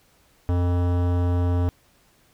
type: tone with hard clipping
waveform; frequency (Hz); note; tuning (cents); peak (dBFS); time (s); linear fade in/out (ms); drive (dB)
sine; 88.3; F2; +20; -21; 0.49-1.69; 0; 18
effects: pink hiss -60 dBFS RMS until 2.33 s